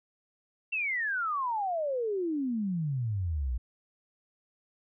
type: exponential sweep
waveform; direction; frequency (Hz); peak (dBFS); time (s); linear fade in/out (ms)
sine; down; 2735 to 57; -28; 0.72-3.58; 10
effects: none